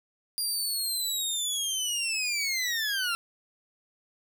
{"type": "linear sweep", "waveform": "20% pulse", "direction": "down", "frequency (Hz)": [4825, 1349], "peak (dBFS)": -22, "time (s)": [0.38, 3.15], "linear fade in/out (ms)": 0, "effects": []}